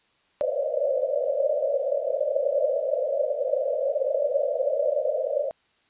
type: band-pass noise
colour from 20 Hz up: pink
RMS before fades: -25 dBFS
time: 0.41-5.51 s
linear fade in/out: 0 ms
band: 520 to 610 Hz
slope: 96 dB/octave
effects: white hiss -65 dBFS RMS until 5.89 s + resampled to 8000 Hz